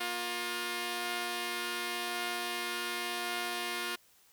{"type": "tone pair together", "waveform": "5% pulse", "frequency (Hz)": [236.9, 354.9], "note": ["A#3", "F4"], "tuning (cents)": [28, 28], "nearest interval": "perfect fifth", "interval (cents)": 700, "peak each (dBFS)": [-30, -23], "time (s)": [0, 3.96], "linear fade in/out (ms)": 10, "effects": ["white hiss -64 dBFS RMS until 4.32 s"]}